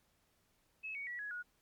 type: tone with pitch steps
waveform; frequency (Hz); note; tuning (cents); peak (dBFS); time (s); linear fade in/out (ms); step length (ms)
sine; 2586 / 2238 / 1937.3 / 1676.8 / 1451.3; E7 / C#7 / B6 / G#6 / F#6; -34 / +16 / -34 / +16 / -34; -40; 0.83-1.43; 20; 120
effects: pink hiss -75 dBFS RMS until 1.61 s + MP3 96 kbps